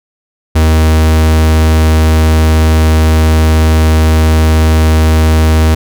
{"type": "tone", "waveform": "45% pulse", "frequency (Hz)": 79, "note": "D#2", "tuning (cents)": 27, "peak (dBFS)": -5, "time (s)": [0.55, 5.75], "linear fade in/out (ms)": 10, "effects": []}